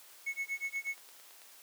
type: tone with tremolo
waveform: triangle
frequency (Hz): 2200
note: C#7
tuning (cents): -14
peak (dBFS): -30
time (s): 0.26-0.96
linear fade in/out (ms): 10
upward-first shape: sine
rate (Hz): 8.3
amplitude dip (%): 100
type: click train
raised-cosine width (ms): 0.2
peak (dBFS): -38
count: 8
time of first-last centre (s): 0.65-1.418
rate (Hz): 9.11
effects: white hiss -56 dBFS RMS until 1.62 s + high-pass 400 Hz 12 dB/octave